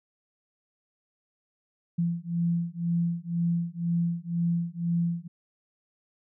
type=beating tone pair; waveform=sine; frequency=169.4 / 171.4 Hz; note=E3 / F3; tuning=+48 / -32 cents; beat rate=2 Hz; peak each=-28 dBFS; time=1.98-5.28 s; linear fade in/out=10 ms; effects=none